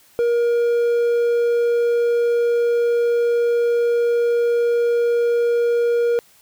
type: tone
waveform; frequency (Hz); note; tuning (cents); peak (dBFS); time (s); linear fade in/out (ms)
triangle; 473.2; A#4; +26; -13; 0.19-6.19; 0
effects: white hiss -53 dBFS RMS until 6.41 s